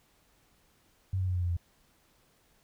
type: tone with pitch steps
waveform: sine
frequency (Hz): 94.7 / 92.91 / 91.16 / 89.44 / 87.75 / 86.09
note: F#2 / F#2 / F#2 / F2 / F2 / F2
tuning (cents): +41 / +8 / -25 / +42 / +9 / -24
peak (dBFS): -27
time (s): 1.13-1.568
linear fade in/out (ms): 5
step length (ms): 73
effects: pink hiss -67 dBFS RMS until 2.63 s